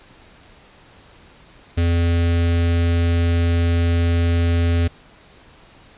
square tone with notch filter, 85 Hz, F2, 46 cents flat, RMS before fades -17 dBFS, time 1.77-4.88 s, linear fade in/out 10 ms, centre 950 Hz, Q 1.2, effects pink hiss -48 dBFS RMS until 5.97 s + resampled to 8000 Hz

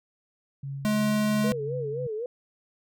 sine tone with tremolo, 138.2 Hz, C#3, 5 cents flat, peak -31 dBFS, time 0.63-2.07 s, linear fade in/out 5 ms, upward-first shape sine, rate 2.9 Hz, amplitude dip 40%
square tone, 212 Hz, G#3, 36 cents sharp, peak -23 dBFS, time 0.85-1.52 s, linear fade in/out 0 ms
sine tone with vibrato, 462.4 Hz, A#4, 14 cents flat, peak -29 dBFS, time 1.44-2.26 s, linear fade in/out 2 ms, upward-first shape sine, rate 3.9 Hz, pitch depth 150 cents each way
effects none

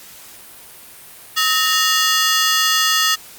15% pulse ring-modulated tone, 1559 Hz, G6, 10 cents flat, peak -4 dBFS, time 1.36-3.16 s, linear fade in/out 20 ms, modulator 282 Hz, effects white hiss -40 dBFS RMS until 3.38 s + Opus 48 kbps

